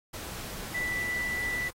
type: tone in noise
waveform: sine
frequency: 1975.5 Hz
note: B6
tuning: in tune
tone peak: -29 dBFS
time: 0.74-1.69 s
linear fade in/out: 10 ms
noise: pink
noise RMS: -40 dBFS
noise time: 0.13-1.71 s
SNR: +8 dB
effects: AAC 48 kbps